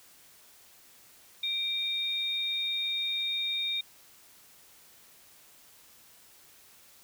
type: tone pair together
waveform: sine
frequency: 2349 / 3697 Hz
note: D7 / A#7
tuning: 0 / -15 cents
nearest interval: minor sixth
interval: 785 cents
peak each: -37 / -29 dBFS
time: 1.43-3.81 s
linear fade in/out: 5 ms
effects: white hiss -57 dBFS RMS until 7.03 s